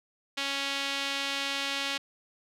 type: tone with band-pass filter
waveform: sawtooth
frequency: 277.2 Hz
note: C#4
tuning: in tune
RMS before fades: -32 dBFS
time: 0.37-1.98 s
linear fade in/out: 10 ms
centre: 3300 Hz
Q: 1.5
effects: none